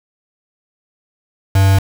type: tone with quantisation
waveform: triangle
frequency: 97 Hz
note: G2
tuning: 18 cents flat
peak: -6 dBFS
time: 1.55-1.79 s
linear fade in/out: 5 ms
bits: 3
effects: none